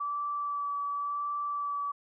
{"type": "tone with vibrato", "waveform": "sine", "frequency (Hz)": 1155, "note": "D6", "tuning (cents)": -29, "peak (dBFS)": -30, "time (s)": [0, 1.92], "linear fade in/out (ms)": 10, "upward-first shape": "sine", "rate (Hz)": 0.92, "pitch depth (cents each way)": 13, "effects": []}